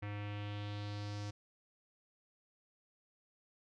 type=tone with low-pass filter sweep; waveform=square; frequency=103.2 Hz; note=G#2; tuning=10 cents flat; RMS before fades=-42 dBFS; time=0.02-1.31 s; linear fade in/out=10 ms; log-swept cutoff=2200 to 5800 Hz; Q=2.6; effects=none